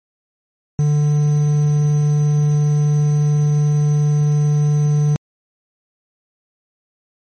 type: tone with quantisation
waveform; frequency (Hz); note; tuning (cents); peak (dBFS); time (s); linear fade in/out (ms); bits
triangle; 148.1; D3; +15; -10; 0.79-5.16; 0; 6
effects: MP3 32 kbps

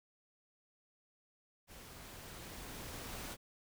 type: noise with level ramp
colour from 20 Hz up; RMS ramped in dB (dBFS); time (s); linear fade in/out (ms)
pink; -54 to -44; 1.67-3.37; 50
effects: none

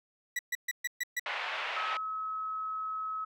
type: tone bursts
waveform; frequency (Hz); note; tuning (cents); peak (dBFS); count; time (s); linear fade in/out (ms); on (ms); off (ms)
40% pulse; 1952; B6; -21; -29; 6; 0.36-1.196; 5; 31; 130
type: band-pass noise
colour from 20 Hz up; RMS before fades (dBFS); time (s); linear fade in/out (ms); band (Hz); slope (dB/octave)
white; -36; 1.26-1.97; 2; 610 to 2800; 24
type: tone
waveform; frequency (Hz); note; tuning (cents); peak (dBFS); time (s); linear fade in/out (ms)
sine; 1285; E6; -45; -33; 1.76-3.25; 10
effects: none

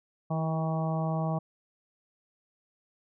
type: harmonic tone with a mistuned harmonic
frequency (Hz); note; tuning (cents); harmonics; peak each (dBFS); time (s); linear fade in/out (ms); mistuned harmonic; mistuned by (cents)
160; D#3; +49; 1 / 2 / 3 / 4 / 5 / 6 / 7; -28 / -41 / -42 / -35 / -37 / -43 / -41; 0.3-1.39; 10; 2; +27
effects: none

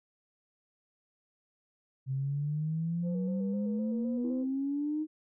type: exponential sweep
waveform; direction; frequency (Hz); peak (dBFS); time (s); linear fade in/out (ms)
sine; up; 130.81 to 313.5; -29; 2.06-5.07; 50
type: tone with vibrato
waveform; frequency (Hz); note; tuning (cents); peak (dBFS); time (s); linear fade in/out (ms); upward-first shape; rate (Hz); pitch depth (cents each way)
sine; 499.2; B4; +19; -39; 3.02-4.46; 50; square; 3.9; 56
type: tone with exponential decay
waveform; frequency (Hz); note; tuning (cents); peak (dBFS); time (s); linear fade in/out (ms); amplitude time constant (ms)
sine; 327.2; E4; -13; -35; 4.24-4.93; 5; 150
effects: tanh soft clip ceiling -21 dBFS

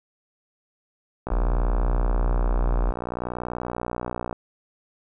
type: click train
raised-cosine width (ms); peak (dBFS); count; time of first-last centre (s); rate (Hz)
1; -15; 186; 1.27-4.328; 60.5
type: tone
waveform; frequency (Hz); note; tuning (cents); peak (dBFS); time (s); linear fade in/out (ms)
triangle; 41.2; E1; 0; -17; 1.31-2.92; 10
effects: none

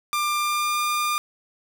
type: tone with pitch glide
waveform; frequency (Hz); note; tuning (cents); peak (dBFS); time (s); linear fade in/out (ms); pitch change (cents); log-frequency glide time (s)
sawtooth; 1192 to 1203.1; D6 to D6; +25 to +41; -18; 0.13-1.18; 0; +16; 0.36-0.81
effects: none

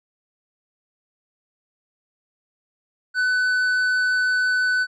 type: tone with tanh clipping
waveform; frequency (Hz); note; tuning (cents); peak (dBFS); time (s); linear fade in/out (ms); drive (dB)
sine; 1501; F#6; +24; -19; 3.14-4.87; 50; 7
effects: none

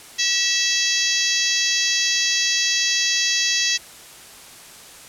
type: harmonic tone with a mistuned harmonic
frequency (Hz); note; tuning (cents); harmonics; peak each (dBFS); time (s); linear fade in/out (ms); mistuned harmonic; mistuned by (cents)
659.3; E5; 0; 3 / 4 / 5 / 6 / 7 / 8 / 9 / 10; -26 / -26 / -26 / -26 / -26 / -26 / -26 / -26; 0.18-3.78; 20; 3; -39
effects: white hiss -42 dBFS RMS until 5.08 s + low-pass 11000 Hz 12 dB/octave

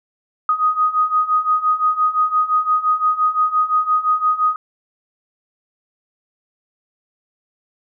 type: beating tone pair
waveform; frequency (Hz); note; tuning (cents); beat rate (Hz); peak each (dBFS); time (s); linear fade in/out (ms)
sine; 1244.5 / 1250.3; D#6 / D#6; 0 / +8; 5.8; -19 / -16; 0.49-4.56; 2
effects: none

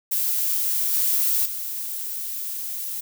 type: noise with level steps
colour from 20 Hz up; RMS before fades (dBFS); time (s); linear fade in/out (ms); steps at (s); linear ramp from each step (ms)
violet; -23 / -21 / -30; 0.11-3.01; 10; 0.93 / 1.45; 10
effects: none

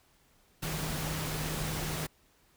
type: tone in noise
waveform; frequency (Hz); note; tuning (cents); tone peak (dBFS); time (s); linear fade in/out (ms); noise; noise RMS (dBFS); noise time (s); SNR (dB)
sine; 155.56; D#3; 0; -37; 0.62-2.07; 10; pink; -36; 0.62-2.07; -4
effects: pink hiss -66 dBFS RMS until 2.56 s

